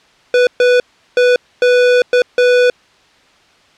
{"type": "tone bursts at uneven times", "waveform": "square", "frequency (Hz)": 493.9, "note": "B4", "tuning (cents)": 0, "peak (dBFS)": -8, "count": 6, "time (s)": [[0.34, 0.47], [0.6, 0.8], [1.17, 1.36], [1.62, 2.02], [2.13, 2.22], [2.38, 2.7]], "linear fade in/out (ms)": 2, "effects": ["white hiss -49 dBFS RMS until 3.77 s", "low-pass 4000 Hz 12 dB/octave"]}